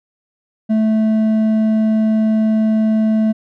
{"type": "tone with hard clipping", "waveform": "sine", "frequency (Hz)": 218.5, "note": "A3", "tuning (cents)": -12, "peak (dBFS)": -13, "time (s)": [0.69, 3.33], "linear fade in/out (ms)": 20, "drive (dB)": 5, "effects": []}